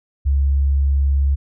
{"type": "tone", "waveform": "sine", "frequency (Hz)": 69.3, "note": "C#2", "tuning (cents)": 0, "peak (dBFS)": -13, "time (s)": [0.25, 1.36], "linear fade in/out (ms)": 20, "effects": []}